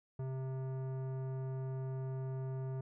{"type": "tone with tanh clipping", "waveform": "sine", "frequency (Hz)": 131.7, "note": "C3", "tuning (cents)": 12, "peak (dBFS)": -39, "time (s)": [0.19, 2.81], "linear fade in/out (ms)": 5, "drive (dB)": 15, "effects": []}